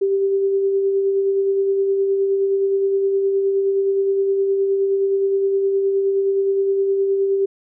sine tone with tremolo, 392 Hz, G4, in tune, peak -14 dBFS, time 0.01-7.46 s, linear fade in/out 10 ms, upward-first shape sine, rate 9.6 Hz, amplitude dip 30%, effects none

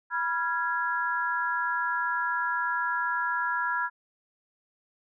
sine tone cluster, 979 / 1382 / 1662 Hz, B5 / F6 / G#6, -15 / -19 / +1 cents, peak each -30 dBFS, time 0.1-3.9 s, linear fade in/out 50 ms, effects none

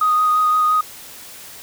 sine tone with vibrato, 1244.5 Hz, D#6, in tune, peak -12 dBFS, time 0.01-0.81 s, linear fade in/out 5 ms, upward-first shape sine, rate 5.8 Hz, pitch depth 12 cents each way, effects tanh soft clip ceiling -8 dBFS + white hiss -38 dBFS RMS until 1.62 s

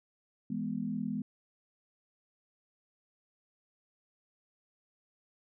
sine chord, E major, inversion none, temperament equal, 164.81 / 207.7 / 246.9 Hz, E3 / G#3 / B3, 0 / 0 / 0 cents, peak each -40 / -35 / -36 dBFS, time 0.5-1.22 s, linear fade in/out 5 ms, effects none

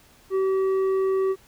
sine tone with tanh clipping, 382.8 Hz, G4, 41 cents flat, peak -21 dBFS, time 0.3-1.36 s, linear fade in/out 50 ms, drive 7 dB, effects pink hiss -55 dBFS RMS until 1.47 s

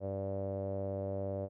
sawtooth tone with low-pass filter, 97.6 Hz, G2, 7 cents flat, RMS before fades -37 dBFS, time 0-1.49 s, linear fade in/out 50 ms, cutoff 570 Hz, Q 7.7, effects none

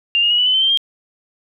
sine tone with pitch steps, 2794 / 2849 / 2906 / 2964 / 3022 / 3082 / 3143 / 3206 Hz, F7 / F7 / F#7 / F#7 / F#7 / G7 / G7 / G7, 0 / +34 / -32 / +2 / +36 / -30 / +4 / +38 cents, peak -12 dBFS, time 0.15-0.774 s, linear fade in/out 0 ms, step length 78 ms, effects none

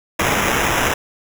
blue noise with sample-and-hold, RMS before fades -18 dBFS, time 0.19-0.94 s, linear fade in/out 5 ms, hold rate 4410 Hz, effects none

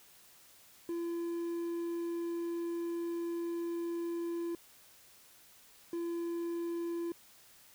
triangle tone pair in turn, 340 / 340 Hz, F4 / F4, -46 / -46 cents, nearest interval unison, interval 0 cents, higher neither, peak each -32 / -32 dBFS, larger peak neither, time 0.89-4.55 / 5.93-7.12 s, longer first, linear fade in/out 2 ms, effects white hiss -60 dBFS RMS until 7.74 s

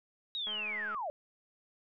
sine linear sweep, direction down, 3847 to 554.4 Hz, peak -34 dBFS, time 0.35-1.1 s, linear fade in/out 0 ms
click train, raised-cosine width 0.5 ms, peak -33 dBFS, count 102, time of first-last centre 0.47-0.946 s, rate 212 Hz
effects none

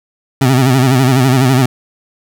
25% pulse tone with vibrato, 130.2 Hz, C3, 8 cents flat, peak -4 dBFS, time 0.41-1.66 s, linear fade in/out 5 ms, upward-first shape sine, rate 12 Hz, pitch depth 93 cents each way, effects none

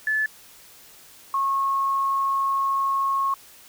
sine tone pair in turn, 1733 / 1091.7 Hz, A6 / C#6, -27 / -27 cents, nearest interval minor sixth, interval 800 cents, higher first, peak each -20 dBFS, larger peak neither, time 0.07-0.26 / 1.34-3.34 s, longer second, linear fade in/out 2 ms, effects white hiss -49 dBFS RMS until 3.68 s

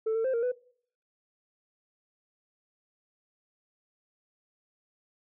sine tone with pitch steps, 442.2 / 450.3 / 523 / 464.9 / 497.3 Hz, A4 / A4 / C5 / A#4 / B4, +9 / +40 / -1 / -5 / +12 cents, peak -23 dBFS, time 0.06-0.52 s, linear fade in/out 10 ms, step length 92 ms, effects noise-tail reverb RT60 0.6 s tail -24 dB re dry + tanh soft clip ceiling -24 dBFS

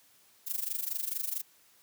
violet noise with amplitude modulation, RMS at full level -31 dBFS, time 0.46-1.42 s, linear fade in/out 20 ms, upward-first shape sine, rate 24.5 Hz, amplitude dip 85%, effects white hiss -63 dBFS RMS until 1.82 s + high-pass 80 Hz 12 dB/octave

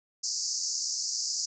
pink band-pass noise, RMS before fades -32 dBFS, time 0.23-1.46 s, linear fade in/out 10 ms, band 4700 to 7100 Hz, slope 96 dB/octave, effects none

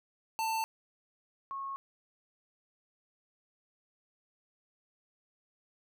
square / sine tone pair in turn, 891 / 1093 Hz, A5 / C#6, +22 / -25 cents, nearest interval major third, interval 353 cents, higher second, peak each -31 / -36 dBFS, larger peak first, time 0.39-0.64 / 1.51-1.76 s, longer neither, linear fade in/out 0 ms, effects none

